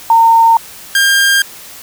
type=tone pair in turn; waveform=sine / sawtooth; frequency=913 / 1603.9 Hz; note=A#5 / G6; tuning=-36 / +39 cents; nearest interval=minor seventh; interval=975 cents; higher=second; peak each=-4 dBFS; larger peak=neither; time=0.1-0.57 / 0.95-1.42 s; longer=neither; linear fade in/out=2 ms; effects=white hiss -33 dBFS RMS until 1.82 s